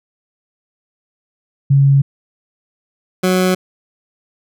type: tone pair in turn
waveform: sine / 20% pulse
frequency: 138.59 / 184.36 Hz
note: C#3 / F#3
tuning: 0 / -6 cents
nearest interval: perfect fourth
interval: 494 cents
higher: second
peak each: -7 dBFS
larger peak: neither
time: 1.7-2.02 / 3.23-3.55 s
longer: neither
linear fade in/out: 10 ms
effects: none